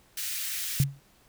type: high-pass noise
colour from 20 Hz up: white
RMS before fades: -33 dBFS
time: 0.17-0.84 s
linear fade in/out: 5 ms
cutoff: 1700 Hz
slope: 24 dB/octave
type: tone with exponential decay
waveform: sine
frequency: 138.59 Hz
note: C#3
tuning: in tune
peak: -16 dBFS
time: 0.8-1 s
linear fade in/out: 0 ms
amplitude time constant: 42 ms
effects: pink hiss -61 dBFS RMS until 1.28 s